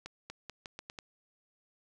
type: accelerating click train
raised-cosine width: 0.2 ms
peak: -25 dBFS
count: 7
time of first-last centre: 0.06-0.988 s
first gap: 240 ms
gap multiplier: 0.82
effects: none